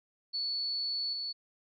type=tone with level steps; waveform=sine; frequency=4435 Hz; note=C#8; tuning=in tune; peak=-31 / -34 dBFS; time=0.33-1.33 s; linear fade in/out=20 ms; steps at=1.13 s; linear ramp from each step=2 ms; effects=none